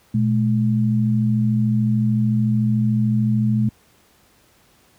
sine tone pair together, 120 / 213.6 Hz, B2 / G#3, -49 / +49 cents, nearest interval minor seventh, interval 998 cents, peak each -18 dBFS, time 0.14-3.69 s, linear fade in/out 5 ms, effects pink hiss -56 dBFS RMS until 4.98 s + high-pass 60 Hz 12 dB/octave

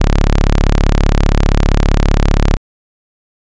sawtooth tone, 35.24 Hz, C#1, 29 cents sharp, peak -4 dBFS, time 0-2.57 s, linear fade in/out 10 ms, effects resampled to 16000 Hz

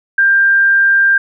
sine tone, 1590 Hz, G6, 24 cents sharp, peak -7 dBFS, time 0.18-1.18 s, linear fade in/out 5 ms, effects none

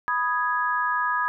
sine chord, G# minor, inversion first, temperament equal, 987.8 / 1244.5 / 1661.2 Hz, B5 / D#6 / G#6, 0 / 0 / 0 cents, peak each -26 dBFS, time 0.08-1.28 s, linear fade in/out 0 ms, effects none

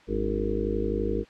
harmonic tone with a mistuned harmonic, 51.7 Hz, G#1, 7 cents flat, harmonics 1 / 2 / 4 / 5 / 6 / 7 / 8 / 9, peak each -31 / -36 / -33 / -39 / -34 / -33 / -32 / -31 dBFS, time 0.07-1.25 s, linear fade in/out 50 ms, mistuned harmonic 5, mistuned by +120 cents, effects white hiss -54 dBFS RMS until 1.29 s + low-pass 3000 Hz 12 dB/octave

